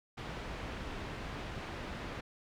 pink low-pass noise, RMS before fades -42 dBFS, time 0.17-2.21 s, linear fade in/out 10 ms, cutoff 3000 Hz, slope 12 dB/octave, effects none

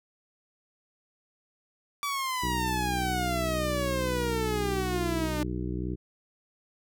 sawtooth exponential sweep, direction down, 1158 to 296.2 Hz, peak -25 dBFS, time 2.03-5.43 s, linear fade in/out 0 ms
harmonic tone, 61.74 Hz, B1, in tune, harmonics 1 / 2 / 3 / 4 / 5 / 6 / 7, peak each -34 / -36 / -36 / -45 / -36 / -39 / -47 dBFS, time 2.42-5.96 s, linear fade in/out 20 ms
effects none

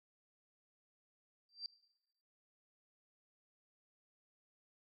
sine tone with exponential growth, 4700 Hz, D8, 1 cent sharp, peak -37 dBFS, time 1.49-1.66 s, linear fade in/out 1 ms, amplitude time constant 35 ms, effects noise-tail reverb RT60 1.0 s tail -20 dB re dry

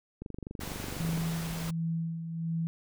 click train, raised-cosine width 3 ms, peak -26 dBFS, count 25, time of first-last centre 0.22-1.216 s, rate 24.1 Hz
pink noise, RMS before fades -40 dBFS, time 0.6-1.71 s, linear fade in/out 10 ms
sine tone with tremolo, 164.81 Hz, E3, in tune, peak -28 dBFS, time 1-2.67 s, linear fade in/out 0 ms, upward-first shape sine, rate 1.4 Hz, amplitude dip 55%
effects none

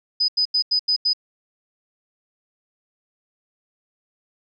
sine tone bursts, 4994 Hz, D#8, 6 cents sharp, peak -16 dBFS, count 6, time 0.2-1.134 s, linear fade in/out 10 ms, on 84 ms, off 86 ms, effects none

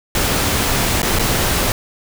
pink noise with dropouts, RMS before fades -17 dBFS, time 0.15-1.72 s, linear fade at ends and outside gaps 1 ms, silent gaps 1.019-1.029 / 1.188-1.194 s, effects none

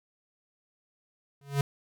square tone with exponential growth, 140.5 Hz, C#3, 24 cents sharp, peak -21 dBFS, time 1.41-1.61 s, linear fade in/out 2 ms, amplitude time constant 43 ms, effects none

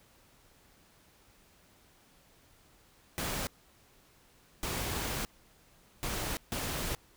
pink noise bursts at uneven times, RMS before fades -35 dBFS, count 4, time 3.18-3.47 / 4.63-5.25 / 6.03-6.37 / 6.52-6.95 s, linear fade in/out 0 ms, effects pink hiss -63 dBFS RMS until 7.16 s

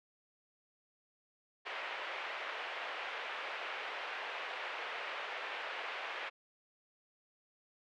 white band-pass noise, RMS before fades -42 dBFS, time 1.65-6.3 s, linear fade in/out 20 ms, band 470 to 2700 Hz, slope 24 dB/octave, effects none

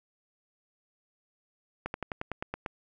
slowing click train, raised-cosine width 0.5 ms, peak -18 dBFS, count 9, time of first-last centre 1.86-2.662 s, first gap 81 ms, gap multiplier 1.06, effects none

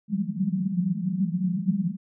pink band-pass noise, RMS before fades -26 dBFS, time 0.08-1.97 s, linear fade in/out 50 ms, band 170 to 200 Hz, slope 96 dB/octave, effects none

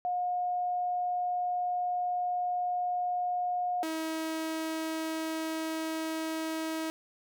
sine / sawtooth tone pair in turn, 718 / 319.8 Hz, F5 / D#4, +48 / +48 cents, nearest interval octave + major second, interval 1400 cents, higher first, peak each -28 dBFS, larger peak neither, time 0.05-3.83 / 3.83-6.9 s, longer first, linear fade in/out 0 ms, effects none

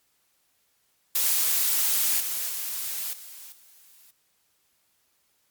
blue noise with level steps, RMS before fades -23 / -29 / -31 / -43 / -54 dBFS, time 1.15-4.11 s, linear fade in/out 5 ms, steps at 2.2 / 2.49 / 3.13 / 3.52 s, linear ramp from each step 2 ms, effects white hiss -69 dBFS RMS until 5.5 s + MP3 96 kbps

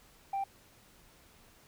sine tone, 786 Hz, G5, 4 cents sharp, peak -29 dBFS, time 0.33-0.44 s, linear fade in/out 5 ms, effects tanh soft clip ceiling -29 dBFS + pink hiss -61 dBFS RMS until 1.67 s

